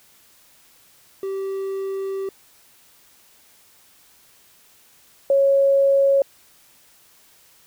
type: tone pair in turn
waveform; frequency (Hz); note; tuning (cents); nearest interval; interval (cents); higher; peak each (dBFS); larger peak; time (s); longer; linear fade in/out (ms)
triangle / sine; 388.1 / 551.1; G4 / C#5; -17 / -10; tritone; 607; second; -22 / -13; second; 1.23-2.29 / 5.3-6.22; first; 2
effects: white hiss -54 dBFS RMS until 7.66 s